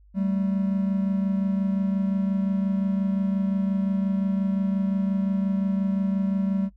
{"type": "tone pair together", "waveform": "triangle", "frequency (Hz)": [192.89, 218.6], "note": ["G3", "A3"], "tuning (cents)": [-28, -11], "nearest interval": "major second", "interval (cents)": 217, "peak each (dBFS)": [-20, -28], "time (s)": [0.14, 6.7], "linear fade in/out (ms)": 50, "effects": ["noise-tail reverb RT60 0.1 s tail -21 dB re dry", "added 50 Hz sine -51 dBFS peak until 6.76 s"]}